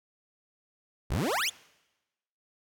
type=exponential sweep; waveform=25% pulse; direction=up; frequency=46.25 to 3748 Hz; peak=-23 dBFS; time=1.1-1.5 s; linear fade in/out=10 ms; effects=noise-tail reverb RT60 1.0 s tail -23 dB re dry